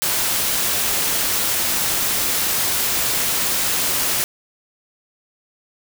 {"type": "noise", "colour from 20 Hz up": "white", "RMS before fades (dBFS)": -20, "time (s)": [0.02, 4.24], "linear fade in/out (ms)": 0, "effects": []}